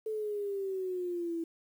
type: exponential sweep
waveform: sine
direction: down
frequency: 439.5 to 328.8 Hz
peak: -32 dBFS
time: 0.06-1.44 s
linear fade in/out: 5 ms
effects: 10-bit